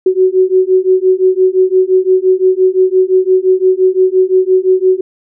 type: beating tone pair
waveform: sine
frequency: 370.4 / 376.2 Hz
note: F#4 / F#4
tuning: +2 / +29 cents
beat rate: 5.8 Hz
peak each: -10 dBFS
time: 0.06-5.01 s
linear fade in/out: 5 ms
effects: none